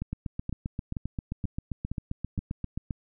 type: two click trains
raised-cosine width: 5 ms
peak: -19 / -19 dBFS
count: 6 / 22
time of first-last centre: 0.02-2.39 / 0.13-2.908 s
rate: 2.11 / 7.56 Hz
effects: none